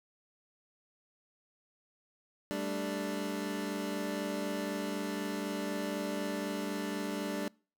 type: chord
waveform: 25% pulse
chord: G suspended second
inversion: none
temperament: equal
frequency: 196 / 220 / 293.7 Hz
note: G3 / A3 / D4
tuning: 0 / 0 / 0 cents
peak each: -35 / -37 / -33 dBFS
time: 2.51-7.48 s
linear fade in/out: 0 ms
effects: noise-tail reverb RT60 0.4 s tail -26 dB re dry